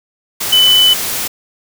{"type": "tone in noise", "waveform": "sine", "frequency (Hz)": 3000, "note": "F#7", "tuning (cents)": 23, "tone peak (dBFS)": -6, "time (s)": [0.52, 0.94], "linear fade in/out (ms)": 10, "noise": "white", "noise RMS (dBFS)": -19, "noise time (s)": [0.4, 1.28], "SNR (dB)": 10, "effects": []}